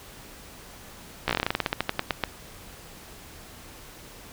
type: slowing click train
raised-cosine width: 0.3 ms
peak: -7 dBFS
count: 19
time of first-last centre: 1.28-2.238 s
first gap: 14 ms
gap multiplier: 1.14
effects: pink hiss -46 dBFS RMS until 4.32 s